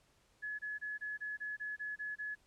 sine tone bursts, 1701 Hz, G#6, 41 cents sharp, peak -38 dBFS, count 10, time 0.42-2.354 s, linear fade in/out 20 ms, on 170 ms, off 26 ms, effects pink hiss -71 dBFS RMS until 2.46 s + low-pass 10000 Hz 12 dB/octave

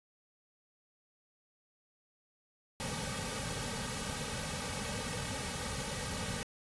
pink noise with comb filter, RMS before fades -38 dBFS, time 2.8-6.43 s, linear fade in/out 0 ms, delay 2.9 ms, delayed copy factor -0.95, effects resampled to 24000 Hz

